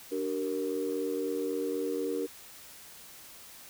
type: chord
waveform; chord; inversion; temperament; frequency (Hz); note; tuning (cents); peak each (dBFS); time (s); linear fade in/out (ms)
sine; G minor; second; equal with one note detuned; 293.7 / 382.4 / 466.2; D4 / G4 / Bb4; 0 / -43 / 0; -34 / -34 / -32; 0.11-2.27; 20
effects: tanh soft clip ceiling -22 dBFS + white hiss -50 dBFS RMS until 3.69 s